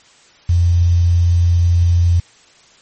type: tone with quantisation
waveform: sine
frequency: 86.5 Hz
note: F2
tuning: 16 cents flat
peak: -9 dBFS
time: 0.49-2.2 s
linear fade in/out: 5 ms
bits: 6
effects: white hiss -48 dBFS RMS until 2.81 s + MP3 32 kbps